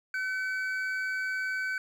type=tone pair together; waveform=triangle; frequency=1521 / 2279 Hz; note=F#6 / C#7; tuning=+47 / +47 cents; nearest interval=perfect fifth; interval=700 cents; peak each=-28 / -37 dBFS; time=0.14-1.78 s; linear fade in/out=2 ms; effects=none